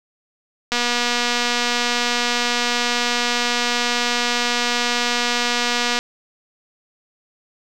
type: click train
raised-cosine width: 0.2 ms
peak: -3 dBFS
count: 1271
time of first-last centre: 0.72-5.99 s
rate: 241 Hz
effects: none